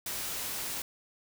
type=noise; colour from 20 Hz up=white; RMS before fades=-36 dBFS; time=0.06-0.82 s; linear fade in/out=2 ms; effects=none